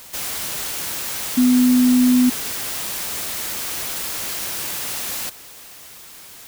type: tone in noise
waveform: sine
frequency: 250 Hz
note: B3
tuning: 21 cents sharp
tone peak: -11 dBFS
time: 1.37-2.3 s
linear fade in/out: 10 ms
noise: white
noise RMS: -27 dBFS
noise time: 0.13-5.3 s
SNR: +13 dB
effects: white hiss -41 dBFS RMS until 6.47 s